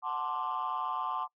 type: chord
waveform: sine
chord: D dominant seventh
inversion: first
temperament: equal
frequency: 740 / 880 / 1046.5 / 1174.7 Hz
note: F#5 / A5 / C6 / D6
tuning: 0 / 0 / 0 / 0 cents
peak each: -38 / -36 / -34 / -35 dBFS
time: 0.02-1.28 s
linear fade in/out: 50 ms
effects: noise-tail reverb RT60 0.1 s tail -22 dB re dry + tanh soft clip ceiling -26 dBFS

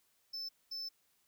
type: tone bursts at uneven times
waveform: triangle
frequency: 5274 Hz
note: E8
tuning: in tune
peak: -38 dBFS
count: 2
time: 0.33-0.49 / 0.71-0.89 s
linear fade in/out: 10 ms
effects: white hiss -74 dBFS RMS until 1.27 s

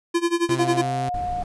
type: tone with tremolo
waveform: square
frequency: 341.8 Hz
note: F4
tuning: 37 cents flat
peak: -17 dBFS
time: 0.14-0.82 s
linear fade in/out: 10 ms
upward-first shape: sine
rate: 11 Hz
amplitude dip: 90%
type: tone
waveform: sawtooth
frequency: 130.81 Hz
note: C3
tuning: in tune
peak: -22 dBFS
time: 0.49-1.09 s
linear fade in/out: 0 ms
type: tone with pitch glide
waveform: sine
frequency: 707 to 717.3 Hz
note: F5 to F5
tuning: +21 to +46 cents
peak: -24 dBFS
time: 0.59-1.43 s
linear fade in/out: 5 ms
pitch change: +25 cents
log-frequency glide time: 0.77-1.11 s
type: noise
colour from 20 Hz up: brown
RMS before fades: -33 dBFS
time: 1.14-1.44 s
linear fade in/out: 2 ms
effects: resampled to 24000 Hz

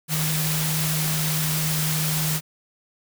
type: tone in noise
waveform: sine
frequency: 155.56 Hz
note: D#3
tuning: in tune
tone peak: -24 dBFS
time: 0.08-2.41 s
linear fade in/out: 50 ms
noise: white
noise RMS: -26 dBFS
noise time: 0.08-2.41 s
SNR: -1 dB
effects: none

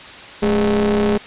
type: ring-modulated tone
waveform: 45% pulse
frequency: 98.4 Hz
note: G2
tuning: 7 cents sharp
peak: -11 dBFS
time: 0.42-1.18 s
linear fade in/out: 10 ms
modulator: 312 Hz
effects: white hiss -36 dBFS RMS until 1.26 s + resampled to 8000 Hz

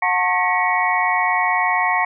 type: tone cluster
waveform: sine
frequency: 728 / 896 / 1087 / 1913 / 2228 Hz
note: F#5 / A5 / C#6 / A#6 / C#7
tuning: -28 / +31 / -34 / +44 / +8 cents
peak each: -22 dBFS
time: 0.02-2.05 s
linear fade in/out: 5 ms
effects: none

